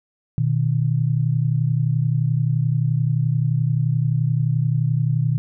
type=tone pair together; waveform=sine; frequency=121.36 / 152.9 Hz; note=B2 / D#3; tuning=-30 / -30 cents; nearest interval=major third; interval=400 cents; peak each=-19 / -20 dBFS; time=0.38-5.38 s; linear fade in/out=0 ms; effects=none